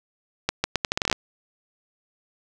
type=accelerating click train; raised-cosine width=0.2 ms; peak=-4 dBFS; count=12; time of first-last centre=0.49-1.127 s; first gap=150 ms; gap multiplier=0.78; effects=none